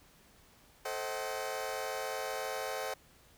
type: chord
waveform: sawtooth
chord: A diminished seventh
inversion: none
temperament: just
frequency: 440 / 528 / 633.6 / 760.3 Hz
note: A4 / C5 / Eb5 / Gb5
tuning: 0 / +16 / +31 / +47 cents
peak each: -38 / -36 / -38 / -37 dBFS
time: 0.85-2.94 s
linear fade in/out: 5 ms
effects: pink hiss -62 dBFS RMS until 3.37 s